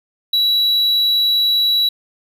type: tone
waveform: triangle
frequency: 3915 Hz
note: B7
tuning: 16 cents flat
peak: -11 dBFS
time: 0.33-1.89 s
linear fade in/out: 5 ms
effects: none